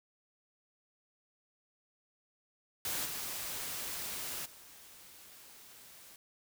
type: noise with level steps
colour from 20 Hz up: white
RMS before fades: -36 / -40 / -55 dBFS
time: 2.85-6.16 s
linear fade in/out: 2 ms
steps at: 3.05 / 4.45 s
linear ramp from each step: 10 ms
effects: none